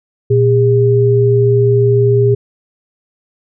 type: tone pair together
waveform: sine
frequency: 119.05 / 405.1 Hz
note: A#2 / G#4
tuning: +37 / -43 cents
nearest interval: octave + major sixth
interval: 2120 cents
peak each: -10 dBFS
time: 0.3-2.35 s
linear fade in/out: 10 ms
effects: none